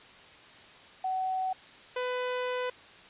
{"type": "tone pair in turn", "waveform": ["sine", "sawtooth"], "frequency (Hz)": [752, 499.8], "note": ["F#5", "B4"], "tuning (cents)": [28, 21], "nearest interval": "perfect fifth", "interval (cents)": 707, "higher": "first", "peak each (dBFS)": [-28, -26], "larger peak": "second", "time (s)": [[1.04, 1.53], [1.96, 2.7]], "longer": "second", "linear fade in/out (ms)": 5, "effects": ["white hiss -52 dBFS RMS until 3.09 s", "resampled to 8000 Hz"]}